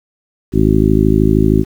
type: harmonic tone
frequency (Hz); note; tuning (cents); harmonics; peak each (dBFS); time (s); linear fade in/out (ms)
53; G#1; +36; 1 / 2 / 3 / 4 / 5 / 6 / 7; -16 / -16 / -16 / -16 / -16 / -16 / -16; 0.52-1.65; 50
effects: 7-bit